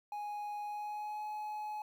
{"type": "tone with pitch glide", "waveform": "triangle", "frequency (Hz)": [830.6, 847.1], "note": ["G#5", "G#5"], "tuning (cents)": [0, 34], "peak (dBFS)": -36, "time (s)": [0.12, 1.82], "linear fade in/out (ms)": 2, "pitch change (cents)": 34, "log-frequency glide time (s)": [0.63, 1.24], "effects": ["11-bit"]}